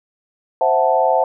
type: chord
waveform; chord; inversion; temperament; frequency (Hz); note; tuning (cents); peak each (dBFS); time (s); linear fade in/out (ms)
sine; F# half-diminished seventh; second; equal; 523.3 / 659.3 / 740 / 880; C5 / E5 / F#5 / A5; 0 / 0 / 0 / 0; -18; 0.61-1.24; 2
effects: none